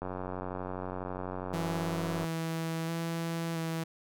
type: click train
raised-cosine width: 1 ms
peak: -23 dBFS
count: 206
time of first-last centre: 0.02-2.243 s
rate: 92.2 Hz
type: tone with vibrato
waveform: sawtooth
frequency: 164.81 Hz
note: E3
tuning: in tune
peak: -28 dBFS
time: 1.53-3.84 s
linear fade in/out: 10 ms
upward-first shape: square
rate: 0.74 Hz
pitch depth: 15 cents each way
effects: none